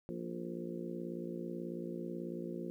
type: harmonic tone with a mistuned harmonic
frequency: 58.27 Hz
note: A#1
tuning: in tune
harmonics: 3 / 4 / 5 / 6 / 7 / 8 / 9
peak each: -44 / -45 / -51 / -43 / -53 / -50 / -50 dBFS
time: 0.09-2.7 s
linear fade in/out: 0 ms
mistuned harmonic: 8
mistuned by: -32 cents
effects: 12-bit